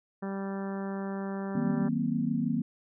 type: harmonic tone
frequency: 195.5 Hz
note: G3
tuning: 4 cents flat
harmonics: 1 / 2 / 3 / 4 / 5 / 6 / 7 / 8 / 9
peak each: -33 / -39 / -43 / -45 / -47 / -49 / -50 / -51 / -52 dBFS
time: 0.22-1.89 s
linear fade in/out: 10 ms
type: chord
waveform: sine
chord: C half-diminished seventh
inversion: first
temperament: just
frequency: 156.98 / 188.37 / 235.5 / 261.6 Hz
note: Eb3 / Gb3 / Bb3 / C4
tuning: +16 / +31 / +18 / 0 cents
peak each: -33 / -34 / -29 / -33 dBFS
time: 1.55-2.62 s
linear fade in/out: 5 ms
effects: none